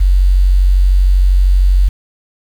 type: tone with quantisation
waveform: sine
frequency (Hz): 46.4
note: F#1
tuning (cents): +6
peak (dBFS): -6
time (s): 0-1.89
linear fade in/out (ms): 10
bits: 6
effects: none